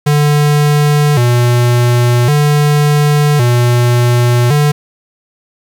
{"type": "tone with vibrato", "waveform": "square", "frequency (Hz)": 133.7, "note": "C3", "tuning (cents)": 38, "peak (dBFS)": -8, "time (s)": [0.06, 4.72], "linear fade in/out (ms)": 10, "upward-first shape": "square", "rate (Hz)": 0.45, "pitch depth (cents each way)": 170, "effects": ["7-bit"]}